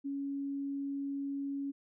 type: tone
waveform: sine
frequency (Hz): 278.6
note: C#4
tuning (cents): +9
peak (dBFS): -34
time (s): 0.04-1.72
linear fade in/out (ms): 20
effects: none